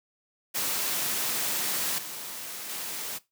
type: noise with level steps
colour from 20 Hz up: white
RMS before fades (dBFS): -29 / -38 / -35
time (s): 0.54-3.19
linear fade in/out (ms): 20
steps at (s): 1.98 / 2.69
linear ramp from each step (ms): 5
effects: noise-tail reverb RT60 0.2 s tail -18 dB re dry + high-pass 150 Hz 12 dB/octave